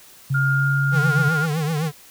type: tone with pitch glide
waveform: sine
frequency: 136 to 138.14 Hz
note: C#3 to C#3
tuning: -33 to -6 cents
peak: -18 dBFS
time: 0.3-1.29 s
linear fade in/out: 10 ms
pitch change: +27 cents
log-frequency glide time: 0.53-0.67 s
type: tone with tremolo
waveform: sine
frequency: 1412 Hz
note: F6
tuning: 19 cents sharp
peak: -19 dBFS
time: 0.34-1.46 s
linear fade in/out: 10 ms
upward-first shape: triangle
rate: 1.5 Hz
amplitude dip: 25%
type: tone with vibrato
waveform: square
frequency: 155.56 Hz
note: D#3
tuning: in tune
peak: -21 dBFS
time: 0.91-1.92 s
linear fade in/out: 50 ms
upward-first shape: triangle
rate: 7.8 Hz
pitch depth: 140 cents each way
effects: white hiss -47 dBFS RMS until 2.1 s